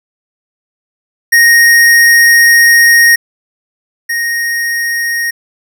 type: tone pair in turn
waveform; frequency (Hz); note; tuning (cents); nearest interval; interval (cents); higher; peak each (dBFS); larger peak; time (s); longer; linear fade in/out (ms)
square; 1865 / 1865; A#6 / A#6; 0 / 0; unison; 0; neither; -4 / -13; first; 1.32-3.16 / 4.09-5.31; first; 10
effects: none